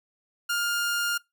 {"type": "tone", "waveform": "sawtooth", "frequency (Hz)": 1409, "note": "F6", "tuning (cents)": 15, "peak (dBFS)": -21, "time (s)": [0.49, 1.18], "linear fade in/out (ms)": 10, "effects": ["noise-tail reverb RT60 0.2 s tail -23 dB re dry"]}